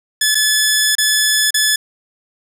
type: tone with dropouts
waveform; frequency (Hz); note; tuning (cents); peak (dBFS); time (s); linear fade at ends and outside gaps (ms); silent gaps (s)
10% pulse; 1723; A6; -37; -3; 0.21-1.76; 5; 0.347-0.352 / 0.953-0.982 / 1.507-1.542
effects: none